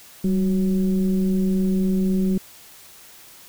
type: tone with frequency modulation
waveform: sine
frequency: 190.9 Hz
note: G3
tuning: 46 cents flat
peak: -17 dBFS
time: 0.24-2.38 s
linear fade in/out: 5 ms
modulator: 179 Hz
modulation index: 0.61
effects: white hiss -46 dBFS RMS until 3.48 s